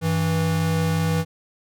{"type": "tone pair together", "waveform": "square", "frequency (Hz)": [97.17, 162.8], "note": ["G2", "E3"], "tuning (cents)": [-15, -21], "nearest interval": "major sixth", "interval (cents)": 894, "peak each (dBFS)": [-26, -21], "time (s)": [0.01, 1.25], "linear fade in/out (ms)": 50, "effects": []}